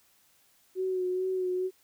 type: tone with vibrato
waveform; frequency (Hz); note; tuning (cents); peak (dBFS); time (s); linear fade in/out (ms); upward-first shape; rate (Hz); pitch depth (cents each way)
sine; 370; F#4; 0; -27; 0.75-1.71; 50; sine; 2.3; 28
effects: white hiss -65 dBFS RMS until 1.83 s